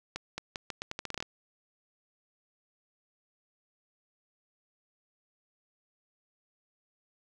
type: accelerating click train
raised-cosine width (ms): 0.2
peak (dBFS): -18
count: 13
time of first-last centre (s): 0.16-1.226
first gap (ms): 220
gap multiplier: 0.81
effects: none